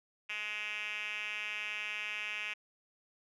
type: tone with band-pass filter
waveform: 5% pulse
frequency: 210.6 Hz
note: G#3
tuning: 24 cents sharp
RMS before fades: -39 dBFS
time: 0.29-2.54 s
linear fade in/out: 10 ms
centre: 2600 Hz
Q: 4.9
effects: none